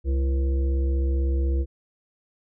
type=harmonic tone with a mistuned harmonic; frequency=67 Hz; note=C2; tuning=42 cents sharp; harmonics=1 / 3 / 5 / 7 / 8; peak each=-20 / -41 / -33 / -38 / -49 dBFS; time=0.04-1.66 s; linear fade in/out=50 ms; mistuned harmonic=7; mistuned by=+40 cents; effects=none